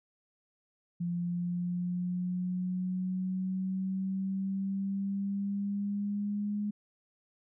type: exponential sweep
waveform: sine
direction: up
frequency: 173 to 207.7 Hz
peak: -30 dBFS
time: 1-6.71 s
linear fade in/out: 10 ms
effects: none